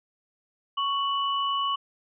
sine tone pair together, 1112 / 2960 Hz, C#6 / F#7, +5 / 0 cents, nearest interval octave + perfect fourth, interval 1695 cents, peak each -25 / -30 dBFS, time 0.77-1.76 s, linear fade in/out 10 ms, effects none

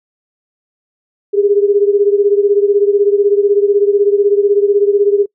sine beating tone pair, 402.1 / 418.1 Hz, G4 / G#4, +44 / +12 cents, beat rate 16 Hz, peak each -10 / -13 dBFS, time 1.33-5.26 s, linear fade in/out 20 ms, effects noise-tail reverb RT60 0.1 s tail -23 dB re dry

